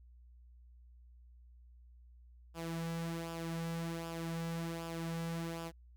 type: tone with flanger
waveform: sawtooth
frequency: 166 Hz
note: E3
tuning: 12 cents sharp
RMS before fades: -40 dBFS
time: 2.54-5.72 s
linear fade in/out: 50 ms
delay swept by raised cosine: 0.48 to 3.28 ms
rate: 1.3 Hz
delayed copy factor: -0.55
effects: added 60 Hz sine -56 dBFS peak until 5.96 s